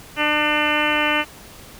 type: harmonic tone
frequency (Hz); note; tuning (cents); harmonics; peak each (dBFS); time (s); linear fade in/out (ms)
299.6; D4; +35; 1 / 2 / 3 / 4 / 5 / 6 / 7 / 8 / 9 / 10; -26 / -26 / -26 / -26 / -26 / -26 / -26 / -26 / -26 / -26; 0.16-1.25; 50
effects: pink hiss -42 dBFS RMS until 1.79 s